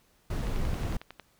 brown noise, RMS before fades -30 dBFS, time 0.3-0.97 s, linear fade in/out 5 ms
click train, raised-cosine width 0.3 ms, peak -26 dBFS, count 9, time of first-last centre 0.47-1.197 s, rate 11 Hz
effects pink hiss -66 dBFS RMS until 1.39 s

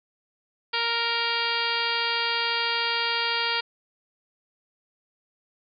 harmonic tone, 466.2 Hz, A#4, in tune, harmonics 1 / 2 / 3 / 4 / 5 / 6 / 7 / 8 / 9 / 10, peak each -36 / -31 / -31 / -33 / -32 / -32 / -32 / -36 / -35 / -32 dBFS, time 0.73-3.61 s, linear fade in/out 10 ms, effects none

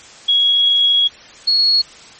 sine tone pair in turn, 3322 / 4334 Hz, G#7 / C#8, 0 / -40 cents, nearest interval perfect fourth, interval 460 cents, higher second, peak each -10 dBFS, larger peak neither, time 0.28-1.08 / 1.47-1.82 s, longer first, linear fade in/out 10 ms, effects white hiss -40 dBFS RMS until 2.19 s + MP3 32 kbps

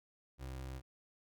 30% pulse tone, 65.41 Hz, C2, in tune, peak -40 dBFS, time 0.38-0.82 s, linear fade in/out 50 ms, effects none

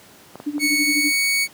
clicks, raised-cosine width 1 ms, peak -20 dBFS, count 3, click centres 0.356 / 0.401 / 0.581 s
sine tone with tremolo, 293.7 Hz, D4, in tune, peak -19 dBFS, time 0.46-1.12 s, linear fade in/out 10 ms, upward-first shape sine, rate 12 Hz, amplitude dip 85%
sawtooth tone with pitch glide, 2217 to 2230 Hz, C#7 to C#7, 0 to +10 cents, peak -14 dBFS, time 0.59-1.48 s, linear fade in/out 50 ms, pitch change +10 cents, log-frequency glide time 0.76-1.19 s
effects pink hiss -47 dBFS RMS until 1.53 s + high-pass 150 Hz 12 dB/octave

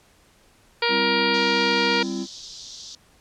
harmonic tone, 471.2 Hz, A#4, 19 cents sharp, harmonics 1 / 2 / 3 / 4 / 5 / 6 / 7 / 8 / 9 / 10, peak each -25 / -26 / -28 / -29 / -26 / -32 / -30 / -34 / -31 / -29 dBFS, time 0.82-2.03 s, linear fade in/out 5 ms
triangle chord, C major, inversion second, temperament equal with one note detuned, 196 / 261.6 / 337.9 Hz, G3 / C4 / E4, 0 / 0 / +43 cents, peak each -28 dBFS, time 0.88-2.27 s, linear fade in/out 50 ms
white band-pass noise, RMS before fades -40 dBFS, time 1.34-2.95 s, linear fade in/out 2 ms, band 3500 to 6200 Hz, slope 48 dB/octave
effects pink hiss -57 dBFS RMS until 3.2 s + low-pass 11000 Hz 12 dB/octave

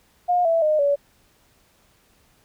sine tone with pitch steps, 713 / 661.4 / 613.6 / 569.2 Hz, F5 / E5 / D#5 / C#5, +36 / +6 / -24 / +46 cents, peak -16 dBFS, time 0.28-0.96 s, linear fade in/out 20 ms, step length 170 ms, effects pink hiss -60 dBFS RMS until 2.44 s

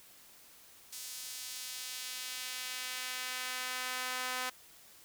sawtooth tone with high-pass filter sweep, 253.9 Hz, B3, 48 cents sharp, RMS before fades -40 dBFS, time 0.92-4.5 s, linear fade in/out 10 ms, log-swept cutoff 5900 to 1100 Hz, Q 0.82, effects white hiss -58 dBFS RMS until 5.04 s

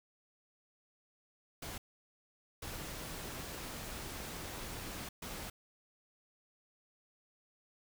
pink noise bursts at uneven times, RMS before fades -44 dBFS, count 3, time 1.62-1.78 / 2.62-5.09 / 5.22-5.5 s, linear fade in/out 5 ms, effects none

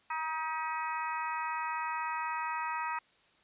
harmonic tone with a mistuned harmonic, 316.2 Hz, D#4, 28 cents sharp, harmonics 3 / 4 / 5 / 6 / 7 / 8, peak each -35 / -38 / -45 / -42 / -51 / -43 dBFS, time 0.1-2.99 s, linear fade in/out 5 ms, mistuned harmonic 6, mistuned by +27 cents, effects white hiss -66 dBFS RMS until 3.43 s + resampled to 8000 Hz

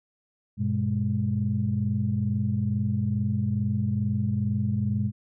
sine tone cluster, 99.4 / 121.7 / 206.7 Hz, G2 / B2 / G#3, +25 / -25 / -8 cents, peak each -27 dBFS, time 0.57-5.12 s, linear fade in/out 50 ms, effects tanh soft clip ceiling -13 dBFS

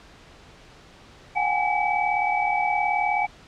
sine tone cluster, 728 / 805 / 844 / 2290 Hz, F#5 / G5 / G#5 / D7, -28 / +46 / +28 / -44 cents, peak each -26 dBFS, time 1.35-3.27 s, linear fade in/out 20 ms, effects pink hiss -49 dBFS RMS until 3.47 s + low-pass 5000 Hz 12 dB/octave

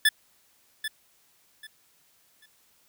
25% pulse tone with echo, 1738 Hz, A6, 22 cents flat, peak -13 dBFS, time 0.05-0.09 s, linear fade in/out 5 ms, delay 790 ms, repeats 3, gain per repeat -12 dB, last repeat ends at 2.46 s, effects white hiss -64 dBFS RMS until 2.88 s

